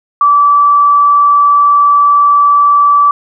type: tone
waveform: sine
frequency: 1157 Hz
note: D6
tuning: 26 cents flat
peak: -4 dBFS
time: 0.21-3.11 s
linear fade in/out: 2 ms
effects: none